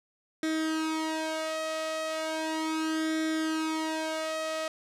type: tone with flanger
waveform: sawtooth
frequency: 316.9 Hz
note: D#4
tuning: 32 cents sharp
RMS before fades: -31 dBFS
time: 0.43-4.68 s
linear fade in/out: 2 ms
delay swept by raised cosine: 0.54 to 1.64 ms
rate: 0.36 Hz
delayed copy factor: +0.8
effects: low-pass 9000 Hz 12 dB/octave